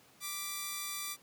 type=tone pair together; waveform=5% pulse; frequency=1174.7 / 1975.6 Hz; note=D6 / B6; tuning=0 / 0 cents; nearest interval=major sixth; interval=900 cents; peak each=-26 / -34 dBFS; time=0.2-1.17 s; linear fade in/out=50 ms; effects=pink hiss -62 dBFS RMS until 1.22 s + high-pass 150 Hz 12 dB/octave